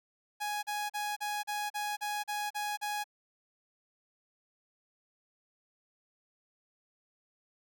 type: tone bursts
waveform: sawtooth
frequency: 832 Hz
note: G#5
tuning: 3 cents sharp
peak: -29 dBFS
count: 10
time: 0.4-3.042 s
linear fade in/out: 20 ms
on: 230 ms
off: 38 ms
effects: none